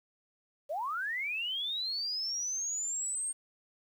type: linear sweep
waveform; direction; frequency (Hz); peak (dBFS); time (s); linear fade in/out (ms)
sine; up; 540 to 8620; -32; 0.69-3.33; 20
effects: 10-bit